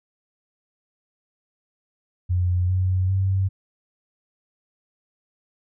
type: tone with pitch steps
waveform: sine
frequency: 89.6 / 92.65 / 95.81 Hz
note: F2 / F#2 / G2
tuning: +45 / +3 / -39 cents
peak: -18 dBFS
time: 2.29-3.49 s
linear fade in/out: 20 ms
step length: 400 ms
effects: none